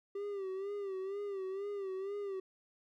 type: tone with vibrato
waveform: triangle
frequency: 392.9 Hz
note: G4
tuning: 4 cents sharp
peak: -35 dBFS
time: 0.15-2.4 s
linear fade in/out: 5 ms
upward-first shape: sine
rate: 2.1 Hz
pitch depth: 75 cents each way
effects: none